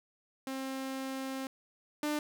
sawtooth tone pair in turn, 266 / 298.6 Hz, C4 / D4, +29 / +29 cents, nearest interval major second, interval 200 cents, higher second, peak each -32 / -27 dBFS, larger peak second, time 0.47-1.47 / 2.03-2.19 s, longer first, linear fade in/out 2 ms, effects none

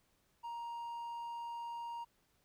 triangle tone, 938 Hz, A#5, 11 cents sharp, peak -39 dBFS, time 0.43-2.05 s, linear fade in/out 20 ms, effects pink hiss -75 dBFS RMS until 2.44 s

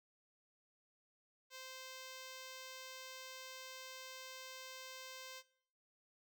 5% pulse tone, 520 Hz, C5, 11 cents flat, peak -38 dBFS, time 1.5-5.43 s, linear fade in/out 50 ms, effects noise-tail reverb RT60 0.6 s tail -20 dB re dry

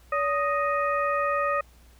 harmonic tone with a mistuned harmonic, 622.3 Hz, D#5, in tune, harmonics 1 / 2 / 3 / 4, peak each -27 / -25 / -32 / -37 dBFS, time 0.12-1.61 s, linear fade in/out 5 ms, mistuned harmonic 1, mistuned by -150 cents, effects added 60 Hz sine -52 dBFS peak until 1.99 s + pink hiss -59 dBFS RMS until 1.99 s

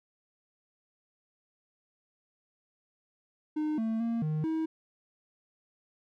triangle tone with pitch steps, 305.6 / 223.3 / 231.1 / 154.4 / 319.6 Hz, D#4 / A3 / A#3 / D#3 / D#4, -31 / +26 / -15 / -13 / +47 cents, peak -26 dBFS, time 3.56-4.66 s, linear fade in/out 10 ms, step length 220 ms, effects none

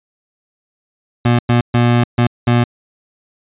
25% pulse tone bursts at uneven times, 120 Hz, B2, 49 cents flat, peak -6 dBFS, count 5, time 1.25-1.39 / 1.49-1.61 / 1.74-2.04 / 2.18-2.27 / 2.47-2.64 s, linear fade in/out 5 ms, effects resampled to 8000 Hz

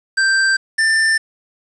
square tone pair in turn, 1569 / 1783.7 Hz, G6 / A6, +1 / +23 cents, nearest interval major second, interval 222 cents, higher second, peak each -13 / -13 dBFS, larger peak neither, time 0.17-0.57 / 0.78-1.18 s, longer neither, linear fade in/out 10 ms, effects resampled to 22050 Hz + 7-bit

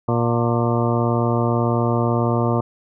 harmonic tone with a mistuned harmonic, 118.2 Hz, A#2, 24 cents sharp, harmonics 1 / 2 / 3 / 4 / 5 / 6 / 8 / 9 / 10, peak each -20 / -23 / -25 / -26 / -27 / -28 / -29 / -30 / -30 dBFS, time 0.08-2.61 s, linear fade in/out 5 ms, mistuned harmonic 8, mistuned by -79 cents, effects none

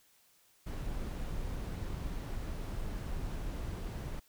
brown noise, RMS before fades -38 dBFS, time 0.66-4.2 s, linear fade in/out 10 ms, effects white hiss -67 dBFS RMS until 4.28 s

